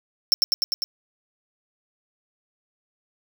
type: tone with echo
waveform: square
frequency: 5410 Hz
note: E8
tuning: 44 cents sharp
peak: -14 dBFS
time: 0.32-0.34 s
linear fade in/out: 0 ms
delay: 100 ms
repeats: 5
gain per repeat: -2 dB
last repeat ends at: 0.84 s
effects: none